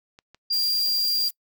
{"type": "clicks", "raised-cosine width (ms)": 0.2, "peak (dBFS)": -30, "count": 2, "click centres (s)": [0.189, 0.346]}
{"type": "tone", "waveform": "sine", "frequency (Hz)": 4769, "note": "D8", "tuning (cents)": 26, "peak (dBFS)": -21, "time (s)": [0.5, 1.29], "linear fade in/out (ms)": 10}
{"type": "noise", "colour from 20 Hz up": "violet", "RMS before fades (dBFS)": -32, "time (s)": [0.52, 1.31], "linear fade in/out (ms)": 10}
{"effects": ["noise-tail reverb RT60 0.1 s tail -26 dB re dry"]}